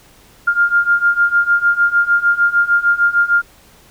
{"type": "beating tone pair", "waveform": "sine", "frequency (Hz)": [1400, 1406.6], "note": ["F6", "F6"], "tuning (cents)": [4, 12], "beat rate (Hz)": 6.6, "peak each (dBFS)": [-15, -13], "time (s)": [0.47, 3.42], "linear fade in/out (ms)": 10, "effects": ["pink hiss -47 dBFS RMS until 3.9 s"]}